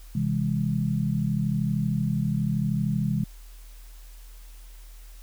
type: chord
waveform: sine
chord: C augmented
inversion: none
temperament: just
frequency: 130.81 / 163.52 / 204.4 Hz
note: C3 / E3 / G#3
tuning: 0 / -14 / -27 cents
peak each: -27 dBFS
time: 0.15-3.24 s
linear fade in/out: 5 ms
effects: added 40 Hz sine -42 dBFS peak until 5.22 s + white hiss -55 dBFS RMS until 5.22 s